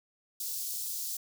white high-pass noise, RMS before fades -36 dBFS, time 0.4-1.17 s, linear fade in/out 5 ms, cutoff 4500 Hz, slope 24 dB/octave, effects none

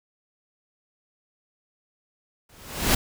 pink noise with exponential growth, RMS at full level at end -17 dBFS, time 2.49-2.95 s, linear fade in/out 5 ms, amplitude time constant 100 ms, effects none

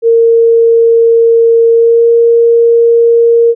sine tone with pitch glide, 460.3 to 465.6 Hz, A#4 to A#4, -22 to -2 cents, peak -3 dBFS, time 0.02-3.55 s, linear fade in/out 50 ms, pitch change +20 cents, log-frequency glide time 1.71-2.07 s, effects none

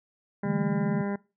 harmonic tone, 200.9 Hz, G3, 43 cents sharp, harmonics 1 / 2 / 3 / 4 / 5 / 7 / 8 / 9 / 10, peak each -29 / -35 / -39 / -41 / -43 / -46 / -47 / -48 / -49 dBFS, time 0.43-1.16 s, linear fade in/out 5 ms
sine chord, D suspended second, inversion none, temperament equal, 146.83 / 164.81 / 220 Hz, D3 / E3 / A3, 0 / 0 / 0 cents, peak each -31 dBFS, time 0.45-1.02 s, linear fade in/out 10 ms
effects noise-tail reverb RT60 0.3 s tail -22 dB re dry

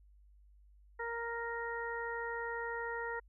harmonic tone, 466.2 Hz, A#4, in tune, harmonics 1 / 2 / 3 / 4, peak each -41 / -42 / -44 / -42 dBFS, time 0.99-3.2 s, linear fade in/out 10 ms, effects added 50 Hz sine -59 dBFS peak until 3.28 s

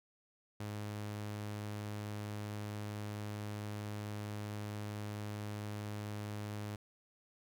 sawtooth tone, 104.5 Hz, G#2, 11 cents sharp, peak -36 dBFS, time 0.6-6.76 s, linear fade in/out 5 ms, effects none

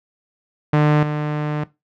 sawtooth tone with level steps, 150 Hz, D3, 37 cents sharp, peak -8 / -16 dBFS, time 0.73-1.64 s, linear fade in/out 5 ms, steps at 1.03 s, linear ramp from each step 2 ms, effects noise-tail reverb RT60 0.2 s tail -17 dB re dry + low-pass 2000 Hz 12 dB/octave

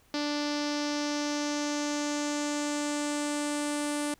sawtooth tone with low-pass filter sweep, 293.7 Hz, D4, in tune, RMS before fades -31 dBFS, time 0.14-4.14 s, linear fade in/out 2 ms, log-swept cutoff 4900 to 9300 Hz, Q 3.4, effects pink hiss -63 dBFS RMS until 4.19 s

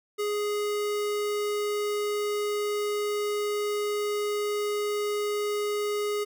square tone, 415.3 Hz, G#4, in tune, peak -27 dBFS, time 0.18-6.25 s, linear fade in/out 20 ms, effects none

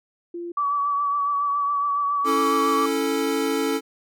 sine tone, 345 Hz, F4, 21 cents flat, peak -29 dBFS, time 0.34-0.52 s, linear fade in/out 5 ms
sine tone with vibrato, 1145 Hz, D6, 44 cents flat, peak -20 dBFS, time 0.57-2.86 s, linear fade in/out 5 ms, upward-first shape triangle, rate 7.2 Hz, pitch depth 35 cents each way
square chord, A major, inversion first, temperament equal, 277.2 / 329.6 / 440 Hz, C#4 / E4 / A4, 0 / 0 / 0 cents, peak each -26 / -29 / -25 dBFS, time 2.24-3.81 s, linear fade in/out 50 ms
effects none

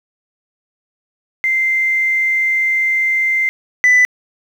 sine tone pair in turn, 2085 / 1993.6 Hz, C7 / B6, -7 / +16 cents, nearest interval minor second, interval 77 cents, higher first, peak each -12 / -5 dBFS, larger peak second, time 1.44-3.49 / 3.84-4.05 s, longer first, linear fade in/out 0 ms, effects tanh soft clip ceiling -6 dBFS + 7-bit

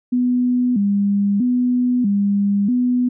sine tone with vibrato, 223.3 Hz, A3, 26 cents sharp, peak -14 dBFS, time 0.12-3.09 s, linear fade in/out 10 ms, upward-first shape square, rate 0.78 Hz, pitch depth 180 cents each way, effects none

